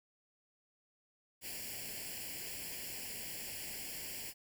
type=noise with comb filter; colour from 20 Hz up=white; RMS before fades=-44 dBFS; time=1.41-4.34 s; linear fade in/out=50 ms; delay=0.4 ms; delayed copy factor=+0.85; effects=none